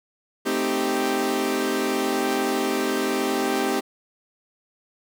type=chord; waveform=sawtooth; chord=A half-diminished seventh; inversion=none; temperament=equal; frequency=220 / 261.6 / 311.1 / 392 Hz; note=A3 / C4 / Eb4 / G4; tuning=0 / 0 / 0 / 0 cents; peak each=-27 / -23 / -25 / -21 dBFS; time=0.45-3.81 s; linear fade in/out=20 ms; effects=none